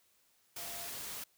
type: tone in noise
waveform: sine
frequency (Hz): 688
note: F5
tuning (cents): -26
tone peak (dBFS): -51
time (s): 0.58-0.88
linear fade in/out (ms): 5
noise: white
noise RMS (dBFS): -43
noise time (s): 0.56-1.24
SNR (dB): -11
effects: white hiss -71 dBFS RMS until 1.37 s